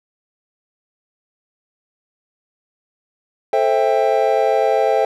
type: chord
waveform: triangle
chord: A minor seventh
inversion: none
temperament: just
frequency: 440 / 528 / 660 / 792 Hz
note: A4 / C5 / E5 / G5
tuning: 0 / +16 / +2 / +18 cents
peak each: -17 dBFS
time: 3.53-5.05 s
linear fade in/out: 2 ms
effects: none